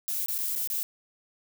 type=noise with dropouts; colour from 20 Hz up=violet; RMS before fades=-30 dBFS; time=0.08-0.83 s; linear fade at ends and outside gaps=0 ms; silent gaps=0.26-0.284 / 0.381-0.387 / 0.552-0.559 / 0.674-0.701 s; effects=none